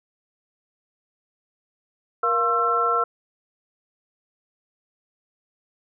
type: tone cluster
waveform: sine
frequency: 472.2 / 696 / 1067 / 1339 Hz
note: A#4 / F5 / C6 / E6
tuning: +22 / -6 / +34 / +27 cents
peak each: -26 / -28 / -27 / -20 dBFS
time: 2.23-3.04 s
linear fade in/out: 5 ms
effects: none